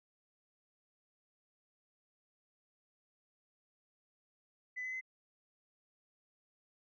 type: tone with pitch steps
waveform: sine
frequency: 2003 / 2025 / 2047 Hz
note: B6 / B6 / C7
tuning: +24 / +43 / -38 cents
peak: -37 dBFS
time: 4.76-5.012 s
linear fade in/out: 20 ms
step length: 84 ms
effects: tanh soft clip ceiling -34 dBFS